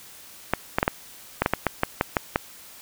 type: clicks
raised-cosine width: 0.5 ms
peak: -4 dBFS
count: 12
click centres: 0.536 / 0.785 / 0.829 / 0.879 / 1.42 / 1.461 / 1.536 / 1.667 / 1.834 / 2.011 / 2.168 / 2.359 s
effects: white hiss -46 dBFS RMS until 2.81 s